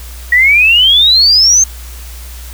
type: exponential sweep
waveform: sine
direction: up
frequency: 1900 to 6420 Hz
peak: -4 dBFS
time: 0.32-1.64 s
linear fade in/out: 5 ms
effects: added 60 Hz sine -26 dBFS peak until 2.53 s + white hiss -34 dBFS RMS until 2.53 s